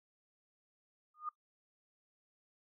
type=tone with exponential growth; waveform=sine; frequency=1224 Hz; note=D#6; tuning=29 cents flat; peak=-34 dBFS; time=1.14-1.29 s; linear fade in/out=5 ms; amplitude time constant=32 ms; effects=noise-tail reverb RT60 0.1 s tail -18 dB re dry